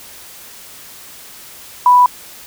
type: tone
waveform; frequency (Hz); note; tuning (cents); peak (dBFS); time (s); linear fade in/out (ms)
sine; 987.8; B5; 0; -5; 1.86-2.06; 2
effects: white hiss -37 dBFS RMS until 2.46 s